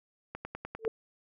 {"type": "click train", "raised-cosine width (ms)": 0.5, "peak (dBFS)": -23, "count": 6, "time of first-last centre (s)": [0.35, 0.85], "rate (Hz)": 10}
{"type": "tone with exponential growth", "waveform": "sine", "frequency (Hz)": 445.6, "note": "A4", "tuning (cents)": 22, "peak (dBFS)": -22, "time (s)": [0.79, 0.88], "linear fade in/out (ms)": 2, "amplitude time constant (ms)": 18}
{"effects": []}